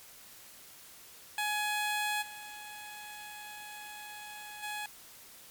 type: tone with level steps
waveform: 15% pulse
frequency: 840 Hz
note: G#5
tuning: 19 cents sharp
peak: -24 / -38 / -30 dBFS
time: 1.38-4.86 s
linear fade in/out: 2 ms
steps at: 2.21 / 4.62 s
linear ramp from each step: 20 ms
effects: white hiss -53 dBFS RMS until 5.5 s + MP3 96 kbps

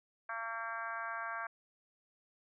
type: harmonic tone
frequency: 227.8 Hz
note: A#3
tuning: 40 cents flat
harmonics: 3 / 4 / 5 / 6 / 7 / 8 / 9 / 10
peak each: -46 / -47 / -43 / -45 / -42 / -55 / -54 / -55 dBFS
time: 0.29-1.47 s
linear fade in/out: 5 ms
effects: none

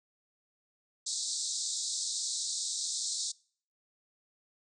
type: band-pass noise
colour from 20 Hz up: white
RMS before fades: -35 dBFS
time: 1.06-3.32 s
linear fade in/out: 10 ms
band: 3700 to 8500 Hz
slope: 96 dB/octave
effects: noise-tail reverb RT60 0.5 s tail -24 dB re dry

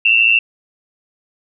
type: tone pair together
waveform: sine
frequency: 2648 / 2761 Hz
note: E7 / F7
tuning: +7 / -20 cents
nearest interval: minor second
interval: 73 cents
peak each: -12 dBFS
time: 0.05-0.39 s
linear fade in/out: 5 ms
effects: none

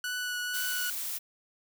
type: tone with vibrato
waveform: sawtooth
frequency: 1477 Hz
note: F#6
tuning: 3 cents flat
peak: -28 dBFS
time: 0.04-0.9 s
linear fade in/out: 2 ms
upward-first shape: triangle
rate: 2.1 Hz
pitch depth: 13 cents each way
type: noise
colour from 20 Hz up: blue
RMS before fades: -35 dBFS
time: 0.53-1.19 s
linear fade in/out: 20 ms
effects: none

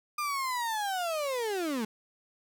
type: linear sweep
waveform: 35% pulse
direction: down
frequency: 1214 to 207.7 Hz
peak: -28 dBFS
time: 0.18-1.85 s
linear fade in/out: 5 ms
effects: none

